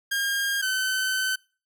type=tone pair in turn; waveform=sawtooth; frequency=1615 / 1525.4 Hz; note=G#6 / G6; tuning=-49 / -48 cents; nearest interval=minor second; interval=99 cents; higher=first; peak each=-20 dBFS; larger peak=neither; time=0.11-0.62 / 0.62-1.36 s; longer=second; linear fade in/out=10 ms; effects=noise-tail reverb RT60 0.4 s tail -26 dB re dry